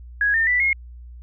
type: tone with pitch steps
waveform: sine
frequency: 1661.2 / 1811.6 / 1975.5 / 2154 Hz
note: G#6 / A#6 / B6 / C7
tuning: 0 / -50 / 0 / +50 cents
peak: -16 dBFS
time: 0.21-0.73 s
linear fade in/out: 2 ms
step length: 130 ms
effects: added 60 Hz sine -37 dBFS peak until 1.22 s